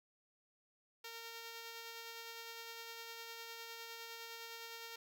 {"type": "tone with tremolo", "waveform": "5% pulse", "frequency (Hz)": 460, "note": "A#4", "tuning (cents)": -23, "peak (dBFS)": -35, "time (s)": [1.04, 4.96], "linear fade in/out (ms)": 5, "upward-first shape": "sine", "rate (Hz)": 9.8, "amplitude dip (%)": 25, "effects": []}